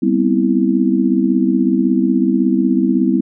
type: chord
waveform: sine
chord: C major seventh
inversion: second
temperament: just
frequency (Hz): 196.22 / 245.3 / 261.6 / 327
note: G3 / B3 / C4 / E4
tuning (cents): +2 / -12 / 0 / -14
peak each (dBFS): -17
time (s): 0.02-3.21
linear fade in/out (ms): 10
effects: none